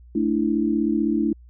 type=chord; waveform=sine; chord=A suspended fourth; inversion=none; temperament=equal; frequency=220 / 293.7 / 329.6 Hz; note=A3 / D4 / E4; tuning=0 / 0 / 0 cents; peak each=-23 dBFS; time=0.15-1.33 s; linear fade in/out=5 ms; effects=added 60 Hz sine -44 dBFS peak until 1.49 s